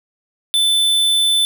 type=tone; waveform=square; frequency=3520 Hz; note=A7; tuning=in tune; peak=-13 dBFS; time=0.54-1.45 s; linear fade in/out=0 ms; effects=none